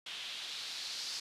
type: noise with low-pass filter sweep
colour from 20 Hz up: blue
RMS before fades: -42 dBFS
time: 0.06-1.2 s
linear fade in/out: 5 ms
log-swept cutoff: 3200 to 4800 Hz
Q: 2.7
effects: resampled to 32000 Hz